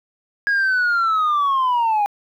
sine linear sweep, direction down, 1655 to 805 Hz, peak -13 dBFS, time 0.47-2.06 s, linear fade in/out 0 ms, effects tanh soft clip ceiling -14 dBFS + 9-bit

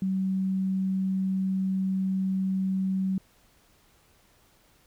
sine tone, 190 Hz, F#3, 46 cents sharp, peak -24 dBFS, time 0.02-3.18 s, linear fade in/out 2 ms, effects pink hiss -62 dBFS RMS until 4.86 s

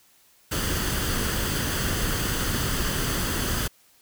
pink noise with comb filter, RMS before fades -26 dBFS, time 0.51-3.68 s, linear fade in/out 10 ms, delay 0.64 ms, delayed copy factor +0.5, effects white hiss -59 dBFS RMS until 4.01 s

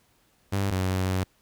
sawtooth tone pair in turn, 99 / 93.44 Hz, G2 / F#2, +18 / +18 cents, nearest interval minor second, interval 100 cents, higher first, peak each -20 dBFS, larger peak neither, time 0.52-0.71 / 0.71-1.24 s, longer second, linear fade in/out 10 ms, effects pink hiss -65 dBFS RMS until 1.41 s

